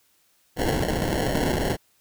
white noise with sample-and-hold, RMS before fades -24 dBFS, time 0.56-1.77 s, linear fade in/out 50 ms, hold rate 1225 Hz, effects white hiss -64 dBFS RMS until 2 s

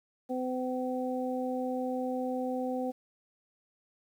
harmonic tone, 254.5 Hz, C4, 48 cents flat, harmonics 1 / 2 / 3, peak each -33 / -34 / -38 dBFS, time 0.29-2.92 s, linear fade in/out 20 ms, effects 10-bit

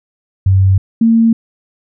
sine tone pair in turn, 95.7 / 227.6 Hz, G2 / A#3, -41 / -41 cents, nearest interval octave + minor third, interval 1500 cents, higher second, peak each -6 dBFS, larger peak neither, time 0.46-0.78 / 1.01-1.33 s, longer neither, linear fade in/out 5 ms, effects none

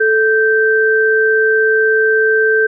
sine tone pair together, 438 / 1560.9 Hz, A4 / G6, -8 / -8 cents, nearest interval octave + minor seventh, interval 2200 cents, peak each -12 dBFS, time 0-2.67 s, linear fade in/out 10 ms, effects none

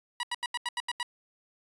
15% pulse tone bursts, 968 Hz, B5, 35 cents flat, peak -23 dBFS, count 8, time 0.2-1.03 s, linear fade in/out 2 ms, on 32 ms, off 82 ms, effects resampled to 22050 Hz

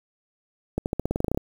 accelerating click train, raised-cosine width 2 ms, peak -11 dBFS, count 13, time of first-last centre 0.78-1.375 s, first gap 79 ms, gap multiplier 0.91, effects 7-bit

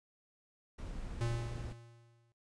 brown noise, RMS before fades -43 dBFS, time 0.78-1.73 s, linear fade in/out 10 ms
square tone with exponential decay, 117.2 Hz, A#2, 10 cents sharp, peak -32 dBFS, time 1.21-2.32 s, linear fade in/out 0 ms, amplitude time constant 240 ms
effects noise-tail reverb RT60 0.2 s tail -21 dB re dry + resampled to 22050 Hz

